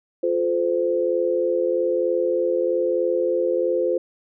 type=tone cluster; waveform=sine; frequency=351.7 / 432.8 / 516 Hz; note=F4 / A4 / C5; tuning=+12 / -29 / -24 cents; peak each=-23 / -26 / -21 dBFS; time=0.23-3.98 s; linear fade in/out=5 ms; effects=none